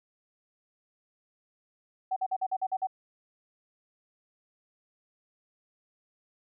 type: tone bursts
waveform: sine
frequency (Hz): 757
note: F#5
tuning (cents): +39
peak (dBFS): -26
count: 8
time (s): 2.11-2.871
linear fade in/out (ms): 10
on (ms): 54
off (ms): 47
effects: none